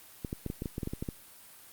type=clicks; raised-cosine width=3 ms; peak=-21 dBFS; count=12; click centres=0.248 / 0.329 / 0.463 / 0.501 / 0.621 / 0.658 / 0.781 / 0.832 / 0.874 / 0.935 / 1.025 / 1.088 s; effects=white hiss -53 dBFS RMS until 1.72 s + Opus 32 kbps